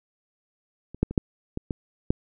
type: clicks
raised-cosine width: 3 ms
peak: -26 / -7 / -20 / -6 / -16 / -15 / -7 dBFS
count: 7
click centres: 0.946 / 1.03 / 1.11 / 1.178 / 1.574 / 1.708 / 2.105 s
effects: none